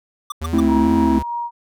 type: tone bursts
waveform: square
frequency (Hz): 1174.7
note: D6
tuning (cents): 0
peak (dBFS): -24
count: 3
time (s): 0.3-0.603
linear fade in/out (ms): 5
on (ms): 21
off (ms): 120
type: tone with vibrato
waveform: square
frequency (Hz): 76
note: D#2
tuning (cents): -40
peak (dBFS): -24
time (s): 0.41-1.23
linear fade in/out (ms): 10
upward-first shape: sine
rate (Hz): 2.3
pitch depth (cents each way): 140
type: chord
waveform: triangle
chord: A minor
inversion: none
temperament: equal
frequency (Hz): 220 / 261.6 / 329.6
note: A3 / C4 / E4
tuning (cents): 0 / 0 / 0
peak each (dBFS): -16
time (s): 0.53-1.19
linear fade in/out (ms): 5
type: tone with tremolo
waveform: sine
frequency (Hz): 947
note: A#5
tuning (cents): +27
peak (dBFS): -21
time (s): 0.67-1.51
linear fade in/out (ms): 50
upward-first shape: sine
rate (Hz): 3.2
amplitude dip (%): 35
effects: none